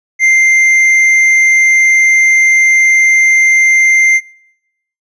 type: tone with tanh clipping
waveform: triangle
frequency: 2093 Hz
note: C7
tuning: in tune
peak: -6 dBFS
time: 0.19-4.21 s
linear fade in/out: 50 ms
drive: 10 dB
effects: noise-tail reverb RT60 0.9 s tail -26 dB re dry + resampled to 22050 Hz